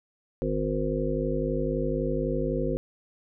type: harmonic tone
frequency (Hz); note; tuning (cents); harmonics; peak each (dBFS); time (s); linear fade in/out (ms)
51.91; G#1; 0; 1 / 3 / 5 / 7 / 9 / 10; -32 / -32 / -32 / -32 / -32 / -32; 0.42-2.77; 0
effects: none